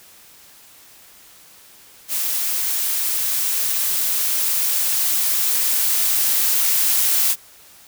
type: noise with level ramp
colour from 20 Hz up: blue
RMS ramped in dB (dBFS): -22 to -17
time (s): 2.08-7.36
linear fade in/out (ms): 50
effects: white hiss -47 dBFS RMS until 7.87 s